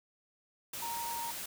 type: tone in noise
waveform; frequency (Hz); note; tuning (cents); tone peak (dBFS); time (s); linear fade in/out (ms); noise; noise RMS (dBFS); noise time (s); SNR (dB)
sine; 933; A#5; +1; -37; 0.82-1.31; 5; white; -41; 0.73-1.46; +1
effects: none